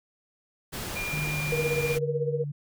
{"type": "noise", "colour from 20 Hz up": "pink", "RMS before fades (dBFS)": -35, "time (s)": [0.72, 1.99], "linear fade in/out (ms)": 20}
{"type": "tone", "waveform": "sine", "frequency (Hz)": 2399, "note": "D7", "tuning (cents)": 36, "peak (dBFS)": -31, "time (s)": [0.95, 1.97], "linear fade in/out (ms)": 20}
{"type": "tone with pitch glide", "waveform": "sine", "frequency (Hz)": [149.6, 144.92], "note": ["D3", "D3"], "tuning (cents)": [32, -23], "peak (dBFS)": -30, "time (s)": [1.12, 2.52], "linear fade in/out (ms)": 10, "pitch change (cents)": -55, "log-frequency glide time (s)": [1.65, 1.73]}
{"type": "tone with tremolo", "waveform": "sine", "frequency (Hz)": 475.1, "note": "A#4", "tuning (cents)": 33, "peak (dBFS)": -22, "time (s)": [1.52, 2.44], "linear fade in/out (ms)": 2, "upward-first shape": "triangle", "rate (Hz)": 16, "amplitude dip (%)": 90}
{"effects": []}